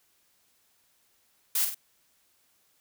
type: noise with echo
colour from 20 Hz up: blue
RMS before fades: -26 dBFS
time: 1.55-1.65 s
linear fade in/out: 5 ms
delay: 48 ms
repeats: 2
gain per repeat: -6 dB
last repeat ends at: 1.746 s
effects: white hiss -68 dBFS RMS until 2.8 s